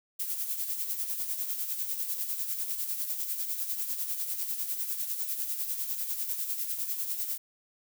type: noise with tremolo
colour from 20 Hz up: violet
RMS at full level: -31 dBFS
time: 0.19-7.38 s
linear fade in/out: 10 ms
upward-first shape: sine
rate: 10 Hz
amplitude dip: 55%
effects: none